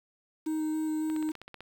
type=tone with vibrato; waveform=triangle; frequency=311.1 Hz; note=D#4; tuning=in tune; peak=-26 dBFS; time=0.46-1.32 s; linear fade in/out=10 ms; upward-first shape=square; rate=3.6 Hz; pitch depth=8 cents each way
type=click train; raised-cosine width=0.3 ms; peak=-28 dBFS; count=9; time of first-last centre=1.1-1.606 s; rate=15.8 Hz
effects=8-bit